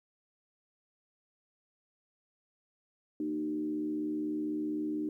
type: tone with frequency modulation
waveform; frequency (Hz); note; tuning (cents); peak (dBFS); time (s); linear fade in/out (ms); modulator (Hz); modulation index
sine; 304.4; D#4; -38; -31; 3.2-5.09; 2; 75.8; 0.61
effects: 12-bit